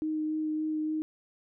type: tone with vibrato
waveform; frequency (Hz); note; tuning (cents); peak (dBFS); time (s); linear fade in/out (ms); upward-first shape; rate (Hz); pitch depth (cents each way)
sine; 310; D#4; -6; -28; 0.02-1.02; 0; sine; 3.5; 10
effects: none